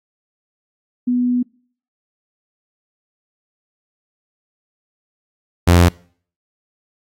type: tone pair in turn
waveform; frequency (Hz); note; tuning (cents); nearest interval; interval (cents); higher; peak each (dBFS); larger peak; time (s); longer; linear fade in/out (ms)
sine / sawtooth; 246.5 / 87.15; B3 / F2; -3 / -3; octave + tritone; 1800; first; -14 / -4; second; 1.07-1.43 / 5.67-5.89; first; 10
effects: noise-tail reverb RT60 0.5 s tail -25 dB re dry + AAC 48 kbps